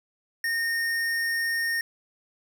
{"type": "tone with tanh clipping", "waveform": "sine", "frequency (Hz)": 1839, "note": "A#6", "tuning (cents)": -24, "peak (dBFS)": -26, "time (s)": [0.44, 1.81], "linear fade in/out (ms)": 2, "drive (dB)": 18, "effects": []}